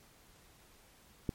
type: click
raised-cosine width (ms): 3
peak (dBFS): -19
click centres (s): 1.292
effects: pink hiss -62 dBFS RMS until 1.34 s + MP3 64 kbps